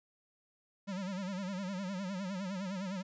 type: tone with vibrato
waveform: square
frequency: 190.5 Hz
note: G3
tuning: 49 cents flat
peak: -37 dBFS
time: 0.87-3.03 s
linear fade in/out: 20 ms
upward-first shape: sine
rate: 9.8 Hz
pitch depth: 110 cents each way
effects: resampled to 16000 Hz